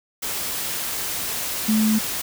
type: tone in noise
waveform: sine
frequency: 217.1 Hz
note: A3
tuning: 23 cents flat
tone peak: -16 dBFS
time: 1.68-1.99 s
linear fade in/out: 10 ms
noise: white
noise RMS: -27 dBFS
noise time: 0.22-2.22 s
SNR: +8 dB
effects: none